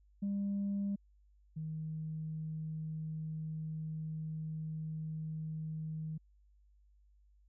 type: tone pair in turn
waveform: sine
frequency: 200 / 157.29 Hz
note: G3 / D#3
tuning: +35 / +19 cents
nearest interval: major third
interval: 416 cents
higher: first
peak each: -31 / -37 dBFS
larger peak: first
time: 0.22-0.96 / 1.56-6.18 s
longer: second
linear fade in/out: 10 ms
effects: tanh soft clip ceiling -30 dBFS + added 50 Hz sine -63 dBFS peak until 7.48 s